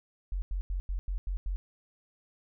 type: tone bursts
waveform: sine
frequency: 45.56 Hz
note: F#1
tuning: 26 cents flat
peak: -29 dBFS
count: 7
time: 0.32-1.56 s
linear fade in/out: 0 ms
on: 100 ms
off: 90 ms
effects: none